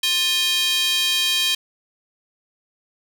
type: tone with high-pass filter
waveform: square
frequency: 352.8 Hz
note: F4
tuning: 18 cents sharp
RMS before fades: -20 dBFS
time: 0.03-1.55 s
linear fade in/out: 5 ms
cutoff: 3200 Hz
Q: 3
effects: none